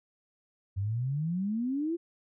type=exponential sweep; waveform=sine; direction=up; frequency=93.7 to 349.2 Hz; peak=-28 dBFS; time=0.76-1.97 s; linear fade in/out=20 ms; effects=none